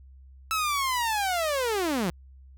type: linear sweep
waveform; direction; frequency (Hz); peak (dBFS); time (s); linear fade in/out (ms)
sawtooth; down; 1318.5 to 160; -21; 0.51-2.1; 0
effects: added 66 Hz sine -47 dBFS peak until 2.57 s